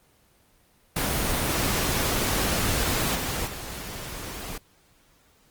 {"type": "noise with level steps", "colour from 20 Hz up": "pink", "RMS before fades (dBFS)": [-25, -29, -36], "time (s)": [0.96, 4.58], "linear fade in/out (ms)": 5, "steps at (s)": [3.15, 3.46], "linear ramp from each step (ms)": 10, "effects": ["pink hiss -61 dBFS RMS until 5.5 s", "Opus 24 kbps"]}